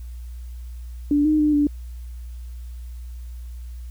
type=tone with pitch steps; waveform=sine; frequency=290.9 / 306.8 / 300.3 / 291.6 Hz; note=D4 / D#4 / D4 / D4; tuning=-16 / -24 / +39 / -12 cents; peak=-15 dBFS; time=1.11-1.67 s; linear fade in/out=2 ms; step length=140 ms; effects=added 60 Hz sine -32 dBFS peak until 3.9 s + white hiss -57 dBFS RMS until 3.9 s